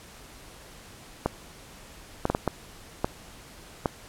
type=clicks; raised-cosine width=1 ms; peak=-9 dBFS; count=7; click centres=1.26 / 2.254 / 2.3 / 2.349 / 2.477 / 3.045 / 3.858 s; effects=pink hiss -48 dBFS RMS until 4.08 s + low-pass 12000 Hz 12 dB/octave